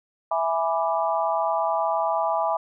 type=chord; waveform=sine; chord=E dominant seventh; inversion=none; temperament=equal; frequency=659.3 / 830.6 / 987.8 / 1174.7 Hz; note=E5 / G#5 / B5 / D6; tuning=0 / 0 / 0 / 0 cents; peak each=-25 / -26 / -27 / -29 dBFS; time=0.31-2.57 s; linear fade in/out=5 ms; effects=none